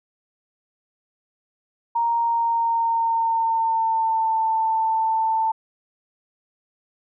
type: tone with pitch glide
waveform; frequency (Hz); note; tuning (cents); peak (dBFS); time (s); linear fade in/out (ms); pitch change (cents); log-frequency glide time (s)
sine; 932.3 to 889.7; A#5 to A5; 0 to +19; -18; 1.95-5.52; 10; -81; 2.18-4.38
effects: none